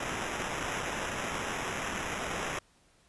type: noise with sample-and-hold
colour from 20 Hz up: violet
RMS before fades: -35 dBFS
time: 0-2.59 s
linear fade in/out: 5 ms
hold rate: 4410 Hz
effects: pink hiss -65 dBFS RMS until 3.08 s + resampled to 24000 Hz